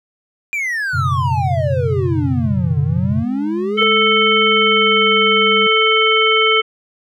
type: exponential two-way sweep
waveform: triangle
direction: down then up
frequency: 2416 to 143 to 464.9 Hz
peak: -16 dBFS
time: 0.53-3.83 s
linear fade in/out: 0 ms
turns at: 2.8 s
type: chord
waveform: sine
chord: F# suspended fourth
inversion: none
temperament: equal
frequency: 92.5 / 123.47 / 138.59 Hz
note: F#2 / B2 / C#3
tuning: 0 / 0 / 0 cents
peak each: -20 dBFS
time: 0.93-3.24 s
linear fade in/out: 20 ms
type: tone with pitch glide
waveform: sine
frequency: 207.7 to 202.1 Hz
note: G#3 to G#3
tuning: 0 to -47 cents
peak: -22 dBFS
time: 3.24-5.67 s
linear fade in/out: 5 ms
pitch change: -47 cents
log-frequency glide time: 4.46-5.1 s
type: harmonic tone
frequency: 440 Hz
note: A4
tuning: in tune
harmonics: 1 / 3 / 5 / 7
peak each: -16 / -16 / -16 / -16 dBFS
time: 3.77-6.62 s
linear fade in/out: 20 ms
effects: none